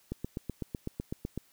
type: click train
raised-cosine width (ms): 3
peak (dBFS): -21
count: 11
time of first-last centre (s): 0.12-1.376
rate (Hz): 7.96
effects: white hiss -65 dBFS RMS until 1.52 s